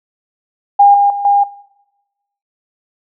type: tone with level steps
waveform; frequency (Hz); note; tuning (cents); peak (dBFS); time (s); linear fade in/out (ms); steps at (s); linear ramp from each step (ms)
sine; 808; G#5; -48; -3 / -7 / -17 / -7; 0.79-1.44; 10; 0.94 / 1.1 / 1.25; 2
effects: noise-tail reverb RT60 1.0 s tail -20 dB re dry